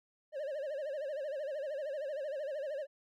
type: tone with vibrato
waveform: triangle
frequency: 575 Hz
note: D5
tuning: 37 cents flat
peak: -34 dBFS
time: 0.32-2.87 s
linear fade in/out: 50 ms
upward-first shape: sine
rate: 13 Hz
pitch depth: 140 cents each way
effects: none